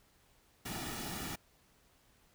pink noise with comb filter, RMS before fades -41 dBFS, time 0.65-1.36 s, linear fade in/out 10 ms, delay 1.9 ms, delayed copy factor -0.65, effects pink hiss -68 dBFS RMS until 2.34 s

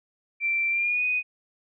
sine tone with pitch glide, 2349 to 2489 Hz, D7 to D#7, 0 to 0 cents, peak -22 dBFS, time 0.4-1.23 s, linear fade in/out 50 ms, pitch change +100 cents, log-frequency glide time 0.7-1.04 s, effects none

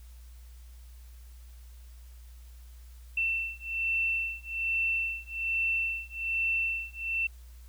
sine beating tone pair, 2685 / 2686.2 Hz, E7 / E7, +31 / +32 cents, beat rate 1.2 Hz, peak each -31 dBFS, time 3.17-7.27 s, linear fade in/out 5 ms, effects added 60 Hz sine -46 dBFS peak until 7.68 s + white hiss -62 dBFS RMS until 7.68 s

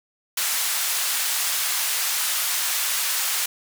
white band-pass noise, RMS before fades -24 dBFS, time 0.37-3.46 s, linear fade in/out 5 ms, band 1000 to 15000 Hz, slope 12 dB/octave, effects none

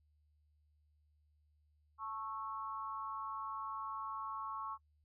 sine tone with amplitude modulation, 1100 Hz, C#6, 14 cents flat, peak -36 dBFS, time 1.98-4.78 s, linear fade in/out 50 ms, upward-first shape sine, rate 220 Hz, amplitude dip 95%, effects noise-tail reverb RT60 0.1 s tail -24 dB re dry + added 75 Hz sine -70 dBFS peak until 5.04 s

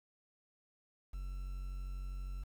triangle tone with quantisation, 46.25 Hz, F#1, in tune, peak -37 dBFS, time 1.13-2.44 s, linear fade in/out 10 ms, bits 10, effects none

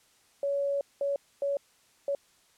sine tone bursts at uneven times, 562 Hz, C#5, 24 cents sharp, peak -26 dBFS, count 4, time 0.43-0.81 / 1.01-1.16 / 1.42-1.57 / 2.08-2.15 s, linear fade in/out 2 ms, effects white hiss -64 dBFS RMS until 2.57 s + low-pass 10000 Hz 12 dB/octave

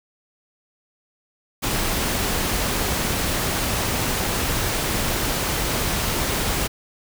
pink noise, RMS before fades -23 dBFS, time 1.62-6.68 s, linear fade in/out 20 ms, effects none

